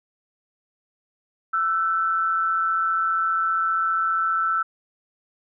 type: tone pair together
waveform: sine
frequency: 1332 / 1507 Hz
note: E6 / F#6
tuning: +18 / +31 cents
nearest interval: major second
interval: 213 cents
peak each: -20 / -28 dBFS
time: 1.53-4.63 s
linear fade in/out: 10 ms
effects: none